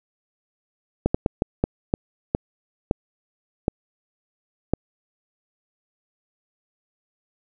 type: slowing click train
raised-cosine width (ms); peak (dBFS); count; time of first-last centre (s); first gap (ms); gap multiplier
2; -5; 10; 1.06-4.736; 85; 1.37
effects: none